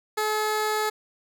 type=tone; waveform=15% pulse; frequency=428.4 Hz; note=A4; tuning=46 cents flat; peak=-17 dBFS; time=0.17-0.9 s; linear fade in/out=10 ms; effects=none